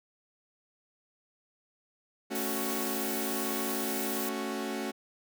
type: chord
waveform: sawtooth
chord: F# minor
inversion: first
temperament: equal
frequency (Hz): 220 / 277.2 / 370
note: A3 / C#4 / F#4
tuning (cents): 0 / 0 / 0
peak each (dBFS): -33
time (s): 2.3-4.92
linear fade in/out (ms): 20
type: noise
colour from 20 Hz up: blue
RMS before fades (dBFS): -36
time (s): 2.35-4.29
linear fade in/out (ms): 2
effects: none